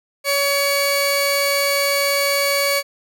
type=tone pair together; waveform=sawtooth; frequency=563.5 / 2254 Hz; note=C#5 / C#7; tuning=+28 / +28 cents; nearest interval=2 octaves; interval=2400 cents; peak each=-15 dBFS; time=0.24-2.83 s; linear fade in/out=50 ms; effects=none